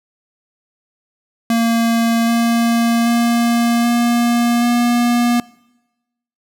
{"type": "tone with pitch steps", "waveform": "square", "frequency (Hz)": [230.4, 232.7, 235, 237.3, 239.6], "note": ["A#3", "A#3", "A#3", "A#3", "A#3"], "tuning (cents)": [-20, -3, 14, 31, 48], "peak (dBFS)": -13, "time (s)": [1.5, 5.4], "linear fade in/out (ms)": 2, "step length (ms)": 780, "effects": ["noise-tail reverb RT60 1.0 s tail -23 dB re dry"]}